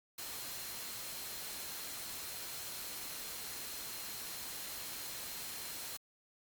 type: tone in noise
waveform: sine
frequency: 4154 Hz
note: C8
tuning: 13 cents flat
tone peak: -53 dBFS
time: 0.18-5.97 s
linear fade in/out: 5 ms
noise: white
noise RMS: -44 dBFS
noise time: 0.18-5.97 s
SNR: -12 dB
effects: Opus 48 kbps